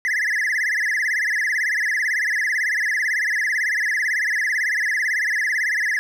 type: tone with vibrato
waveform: triangle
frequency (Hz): 1862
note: A#6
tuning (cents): -2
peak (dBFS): -17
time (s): 0.05-5.99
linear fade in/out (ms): 0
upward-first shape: sine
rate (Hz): 18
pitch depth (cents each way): 190
effects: none